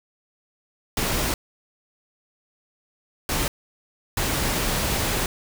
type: noise bursts at uneven times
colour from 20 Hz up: pink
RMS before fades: -24 dBFS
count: 3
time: 0.97-1.34 / 3.29-3.48 / 4.17-5.26 s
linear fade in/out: 2 ms
effects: none